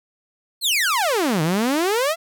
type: exponential two-way sweep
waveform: sawtooth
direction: down then up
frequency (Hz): 4435 to 150 to 688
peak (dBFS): -14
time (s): 0.61-2.16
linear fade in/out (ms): 50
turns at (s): 1.42
effects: none